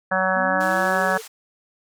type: harmonic tone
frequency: 187.5 Hz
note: F#3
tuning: 23 cents sharp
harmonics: 1 / 3 / 4 / 5 / 6 / 7 / 8 / 9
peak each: -29 / -24 / -25 / -29 / -29 / -28 / -27 / -24 dBFS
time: 0.11-1.18 s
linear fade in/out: 10 ms
type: linear sweep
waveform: sine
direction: up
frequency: 235.1 to 450.8 Hz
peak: -31 dBFS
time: 0.35-1.22 s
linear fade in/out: 20 ms
type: band-pass noise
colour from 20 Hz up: white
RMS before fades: -40 dBFS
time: 0.6-1.28 s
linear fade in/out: 10 ms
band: 740 to 9600 Hz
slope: 12 dB/octave
effects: none